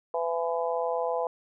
harmonic tone, 167.6 Hz, E3, 29 cents sharp, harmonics 3 / 4 / 5 / 6, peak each -29 / -31 / -33 / -35 dBFS, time 0.14-1.27 s, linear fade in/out 2 ms, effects none

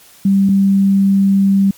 sine tone pair in turn, 196 / 196 Hz, G3 / G3, 0 / 0 cents, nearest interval unison, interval 0 cents, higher neither, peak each -8 dBFS, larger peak neither, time 0.25-0.49 / 0.49-1.71 s, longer second, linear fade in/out 5 ms, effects white hiss -44 dBFS RMS until 1.77 s + MP3 96 kbps

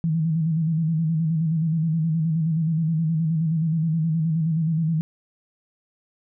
sine tone with vibrato, 161 Hz, E3, 41 cents flat, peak -19 dBFS, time 0.04-5.01 s, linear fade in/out 0 ms, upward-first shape square, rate 9.5 Hz, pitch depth 56 cents each way, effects none

